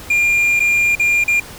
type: tone with dropouts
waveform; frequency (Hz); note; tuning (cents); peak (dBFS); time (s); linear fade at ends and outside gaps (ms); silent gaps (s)
triangle; 2400; D7; +37; -10; 0.1-1.4; 5; 0.595-0.602 / 0.953-0.996 / 1.24-1.279
effects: added 99 Hz sine -45 dBFS peak until 1.58 s + pink hiss -35 dBFS RMS until 1.58 s